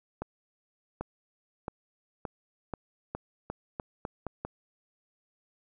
accelerating click train, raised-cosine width 1 ms, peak -20 dBFS, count 11, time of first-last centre 0.22-4.45 s, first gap 790 ms, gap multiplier 0.85, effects none

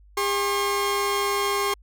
sawtooth tone pair together, 403.1 / 1076.1 Hz, G4 / C6, +48 / +48 cents, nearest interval octave + perfect fourth, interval 1700 cents, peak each -21 dBFS, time 0.17-1.74 s, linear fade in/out 5 ms, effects added 50 Hz sine -49 dBFS peak until 1.82 s

